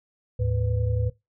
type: tone cluster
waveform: sine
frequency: 76.5 / 107.4 / 497 Hz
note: D#2 / A2 / B4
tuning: -29 / -41 / +11 cents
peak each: -27 / -23 / -32 dBFS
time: 0.39-1.1 s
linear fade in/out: 10 ms
effects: noise-tail reverb RT60 0.2 s tail -20 dB re dry